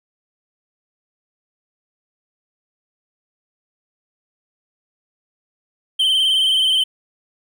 triangle tone with vibrato, 3100 Hz, G7, 20 cents flat, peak -12 dBFS, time 5.99-6.84 s, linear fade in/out 10 ms, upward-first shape sine, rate 19 Hz, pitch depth 48 cents each way, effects none

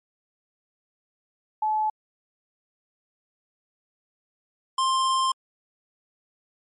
sine / square tone pair in turn, 861 / 1052.8 Hz, A5 / C6, -38 / +10 cents, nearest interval minor third, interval 348 cents, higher second, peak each -21 dBFS, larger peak neither, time 1.62-1.9 / 4.78-5.32 s, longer second, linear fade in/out 5 ms, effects MP3 48 kbps

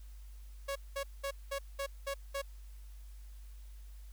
sawtooth tone bursts, 554.4 Hz, C#5, in tune, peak -31 dBFS, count 7, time 0.68-2.419 s, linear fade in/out 10 ms, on 77 ms, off 200 ms, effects added 50 Hz sine -47 dBFS peak until 4.12 s + white hiss -66 dBFS RMS until 4.12 s

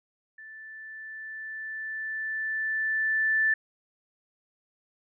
sine tone with level ramp, 1760 Hz, A6, in tune, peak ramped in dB -43 to -20 dBFS, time 0.38-3.54 s, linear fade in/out 5 ms, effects none

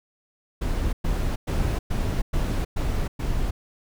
brown noise bursts, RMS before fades -24 dBFS, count 7, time 0.61-3.51 s, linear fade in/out 10 ms, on 320 ms, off 110 ms, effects none

